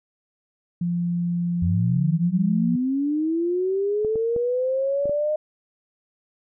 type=tone; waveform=sine; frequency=173.5 Hz; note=F3; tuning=11 cents flat; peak=-21 dBFS; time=0.81-2.76 s; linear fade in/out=5 ms
type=linear sweep; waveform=sine; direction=up; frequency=83.9 to 615 Hz; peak=-20 dBFS; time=1.62-5.36 s; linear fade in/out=5 ms
type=clicks; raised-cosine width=2 ms; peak=-20 dBFS; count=5; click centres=4.048 / 4.157 / 4.363 / 5.056 / 5.095 s
effects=none